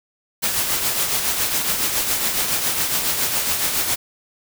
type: noise with tremolo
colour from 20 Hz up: white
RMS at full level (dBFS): -19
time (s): 0.42-3.96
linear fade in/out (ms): 20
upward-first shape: triangle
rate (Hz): 7.2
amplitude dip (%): 50
effects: none